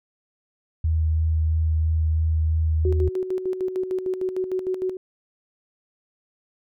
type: tone with vibrato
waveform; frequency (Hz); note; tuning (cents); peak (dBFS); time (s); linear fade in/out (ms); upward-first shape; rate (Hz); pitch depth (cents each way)
sine; 79.5; D#2; +38; -18; 0.84-3.09; 5; sine; 3; 12
type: tone with tremolo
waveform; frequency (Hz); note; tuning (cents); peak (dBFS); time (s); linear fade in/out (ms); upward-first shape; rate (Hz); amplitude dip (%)
sine; 372.1; F#4; +10; -21; 2.85-4.97; 2; square; 6.6; 60
effects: none